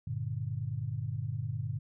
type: chord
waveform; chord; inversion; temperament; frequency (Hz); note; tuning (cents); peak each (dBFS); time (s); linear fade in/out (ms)
sine; G minor; none; just; 98 / 117.6 / 147; G2 / Bb2 / D3; 0 / +16 / +2; -38 / -35 / -38; 0.07-1.79; 5
effects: none